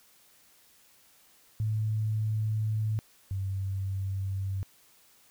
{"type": "tone pair in turn", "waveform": "sine", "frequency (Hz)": [108.4, 96.67], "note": ["A2", "G2"], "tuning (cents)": [-25, -24], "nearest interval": "major second", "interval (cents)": 199, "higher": "first", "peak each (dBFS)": [-26, -29], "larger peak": "first", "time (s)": [[1.6, 2.99], [3.31, 4.63]], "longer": "first", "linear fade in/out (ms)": 0, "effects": ["white hiss -61 dBFS RMS until 5.3 s"]}